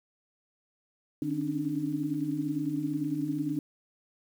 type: tone cluster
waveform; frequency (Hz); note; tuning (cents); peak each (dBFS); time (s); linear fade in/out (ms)
sine; 151.6 / 272.4 / 283.4 / 301.2; D#3 / C#4 / C#4 / D4; -45 / -30 / +38 / +44; -36 / -35 / -36 / -31; 1.22-3.59; 2
effects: 9-bit